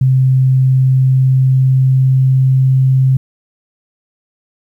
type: tone with pitch glide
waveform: sine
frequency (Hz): 130.81 to 131.72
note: C3 to C3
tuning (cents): 0 to +12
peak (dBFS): -7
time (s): 0.01-3.17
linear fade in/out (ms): 5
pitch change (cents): +12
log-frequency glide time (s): 0.47-2.73
effects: 8-bit